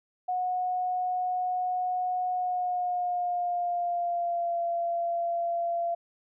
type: tone with pitch glide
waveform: sine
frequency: 730 to 685.1 Hz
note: F#5 to F5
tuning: -24 to -33 cents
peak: -26 dBFS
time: 0.28-5.95 s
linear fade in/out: 10 ms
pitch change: -109 cents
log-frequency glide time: 2.31-4.61 s
effects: none